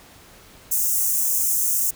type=high-pass noise; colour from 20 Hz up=white; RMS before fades=-21 dBFS; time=0.71-1.91 s; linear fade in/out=10 ms; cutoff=6200 Hz; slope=48 dB/octave; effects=pink hiss -48 dBFS RMS until 1.95 s